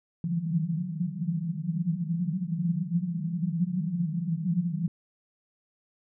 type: band-pass noise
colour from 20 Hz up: white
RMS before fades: -29 dBFS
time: 0.24-4.88 s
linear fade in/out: 2 ms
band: 160 to 180 Hz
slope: 96 dB/octave
effects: none